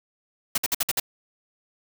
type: noise bursts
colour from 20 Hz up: white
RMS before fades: -23 dBFS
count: 6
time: 0.55-0.999 s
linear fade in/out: 5 ms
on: 29 ms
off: 55 ms
effects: none